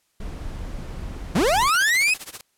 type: noise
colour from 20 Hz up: brown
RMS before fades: -32 dBFS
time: 0.2-1.68 s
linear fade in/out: 5 ms
type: linear sweep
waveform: 40% pulse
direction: up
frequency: 138 to 2591 Hz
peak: -16 dBFS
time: 1.35-2.14 s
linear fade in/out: 5 ms
type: noise with tremolo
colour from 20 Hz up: white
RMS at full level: -33 dBFS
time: 1.47-2.41 s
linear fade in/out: 2 ms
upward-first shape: sine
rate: 15 Hz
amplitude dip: 90%
effects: white hiss -68 dBFS RMS until 2.57 s + low-pass 12000 Hz 12 dB/octave